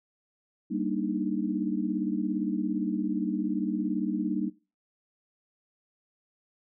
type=chord; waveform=sine; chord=Eb major seventh; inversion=first; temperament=equal; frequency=196 / 233.1 / 293.7 / 311.1 Hz; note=G3 / Bb3 / D4 / Eb4; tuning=0 / 0 / 0 / 0 cents; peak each=-32 dBFS; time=0.7-4.5 s; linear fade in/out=20 ms; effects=noise-tail reverb RT60 0.3 s tail -20 dB re dry